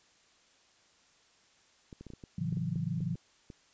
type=clicks; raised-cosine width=3 ms; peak=-33 dBFS; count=12; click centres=1.928 / 2.01 / 2.067 / 2.103 / 2.136 / 2.238 / 2.526 / 2.571 / 2.758 / 3.006 / 3.155 / 3.502 s
type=chord; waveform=sine; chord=F# minor seventh; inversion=first; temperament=equal; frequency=110 / 138.59 / 164.81 / 185 Hz; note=A2 / C#3 / E3 / F#3; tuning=0 / 0 / 0 / 0 cents; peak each=-39 / -37 / -34 / -38 dBFS; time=2.38-3.15 s; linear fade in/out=5 ms
effects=white hiss -65 dBFS RMS until 3.73 s + resampled to 16000 Hz